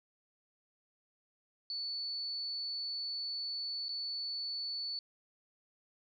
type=tone with dropouts; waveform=sine; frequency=4460 Hz; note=C#8; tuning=10 cents sharp; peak=-36 dBFS; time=1.7-4.99 s; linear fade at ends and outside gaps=1 ms; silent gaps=3.884-3.891 s; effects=none